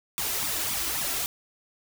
white noise with flanger, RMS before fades -29 dBFS, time 0.18-1.26 s, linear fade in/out 0 ms, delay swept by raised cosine 0.83 to 3.03 ms, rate 3.7 Hz, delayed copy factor +0.7, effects none

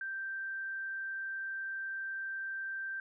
sine tone, 1568 Hz, G6, in tune, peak -36 dBFS, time 0.01-3 s, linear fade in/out 2 ms, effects none

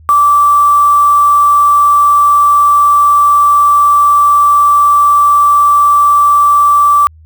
sine tone with quantisation, 1164 Hz, D6, 16 cents flat, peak -4 dBFS, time 0.09-7.07 s, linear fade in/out 0 ms, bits 4, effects added 79 Hz sine -36 dBFS peak until 7.25 s

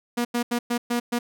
sawtooth tone bursts at uneven times, 239.6 Hz, A#3, 48 cents sharp, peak -18 dBFS, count 6, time 0.17-0.25 / 0.34-0.43 / 0.51-0.59 / 0.7-0.78 / 0.9-1 / 1.12-1.19 s, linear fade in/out 10 ms, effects none

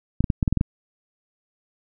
clicks, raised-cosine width 5 ms, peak -7 dBFS, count 8, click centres 0.206 / 0.242 / 0.302 / 0.428 / 0.478 / 0.526 / 0.573 / 0.611 s, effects none

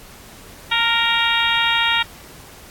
harmonic tone with a mistuned harmonic, 466.2 Hz, A#4, in tune, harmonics 2 / 3 / 4 / 5 / 6 / 7 / 8, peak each -23 / -23 / -23 / -23 / -23 / -23 / -23 dBFS, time 0.71-2.03 s, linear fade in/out 10 ms, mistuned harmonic 2, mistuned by -27 cents, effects pink hiss -42 dBFS RMS until 2.7 s + AAC 64 kbps

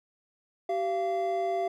triangle tone pair together, 385.5 / 686.9 Hz, G4 / F5, -29 / -29 cents, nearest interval minor seventh, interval 1000 cents, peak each -29 / -26 dBFS, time 0.69-1.68 s, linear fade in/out 5 ms, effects none

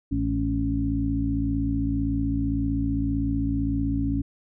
harmonic tone with a mistuned harmonic, 55.6 Hz, A1, 19 cents sharp, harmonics 1 / 2 / 3 / 4 / 5, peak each -28 / -29 / -37 / -34 / -25 dBFS, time 0.11-4.22 s, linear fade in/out 10 ms, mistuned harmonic 4, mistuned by -49 cents, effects none

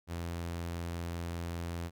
sawtooth tone, 85.2 Hz, F2, 42 cents flat, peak -32 dBFS, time 0.07-1.91 s, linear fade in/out 50 ms, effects none

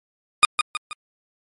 20% pulse tone with echo, 1225 Hz, D#6, 27 cents flat, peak -4 dBFS, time 0.43-0.45 s, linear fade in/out 0 ms, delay 160 ms, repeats 3, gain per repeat -7 dB, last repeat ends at 0.93 s, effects MP3 48 kbps

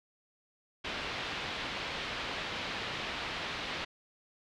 white low-pass noise, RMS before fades -38 dBFS, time 0.84-3.85 s, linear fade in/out 10 ms, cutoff 3700 Hz, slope 24 dB/octave, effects none

